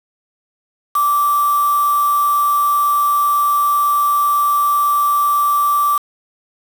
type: tone with quantisation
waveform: sine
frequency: 1167 Hz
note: D6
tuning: 11 cents flat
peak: -12 dBFS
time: 0.95-5.98 s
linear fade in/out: 5 ms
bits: 4
effects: none